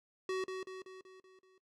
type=tone with echo; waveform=square; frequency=375.7 Hz; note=F#4; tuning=26 cents sharp; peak=-34 dBFS; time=0.29-0.44 s; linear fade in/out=2 ms; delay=190 ms; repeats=6; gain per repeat=-5 dB; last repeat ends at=1.58 s; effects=noise-tail reverb RT60 0.1 s tail -18 dB re dry + low-pass 6000 Hz 12 dB/octave